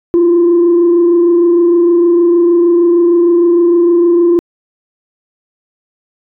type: tone with frequency modulation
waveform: sine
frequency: 344.7 Hz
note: F4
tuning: 23 cents flat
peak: -4 dBFS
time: 0.14-4.39 s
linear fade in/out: 0 ms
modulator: 26.5 Hz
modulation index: 0.31
effects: tanh soft clip ceiling -3 dBFS